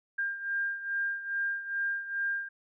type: beating tone pair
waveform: sine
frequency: 1600 / 1602.4 Hz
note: G6 / G6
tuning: +35 / +38 cents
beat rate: 2.4 Hz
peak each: -31 / -36 dBFS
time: 0.18-2.49 s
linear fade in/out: 10 ms
effects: none